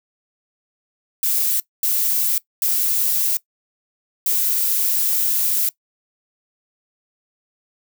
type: noise bursts at uneven times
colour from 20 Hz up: violet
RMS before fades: -19 dBFS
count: 4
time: 1.23-1.6 / 1.83-2.38 / 2.62-3.37 / 4.26-5.69 s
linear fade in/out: 2 ms
effects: noise-tail reverb RT60 0.1 s tail -20 dB re dry